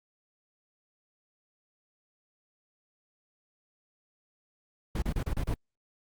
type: noise bursts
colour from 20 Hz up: brown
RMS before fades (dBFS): -29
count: 6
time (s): 4.95-5.542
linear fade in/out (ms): 5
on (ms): 72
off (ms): 32
effects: Opus 48 kbps

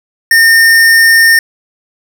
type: tone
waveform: square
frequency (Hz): 1821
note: A#6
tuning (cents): -41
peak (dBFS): -4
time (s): 0.31-1.39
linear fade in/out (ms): 2
effects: none

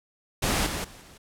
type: noise with level steps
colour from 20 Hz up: pink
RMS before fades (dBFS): -25 / -31 / -47 / -50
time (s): 0.42-1.18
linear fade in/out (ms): 10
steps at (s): 0.66 / 0.84 / 1.01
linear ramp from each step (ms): 5
effects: low-pass 12000 Hz 12 dB/octave

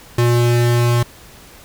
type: tone pair together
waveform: square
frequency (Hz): 119.64 / 358.5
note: A#2 / F4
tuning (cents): +45 / +45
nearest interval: octave + perfect fifth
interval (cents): 1900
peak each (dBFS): -13 / -24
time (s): 0.18-1.03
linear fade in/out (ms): 5
effects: pink hiss -42 dBFS RMS until 1.64 s

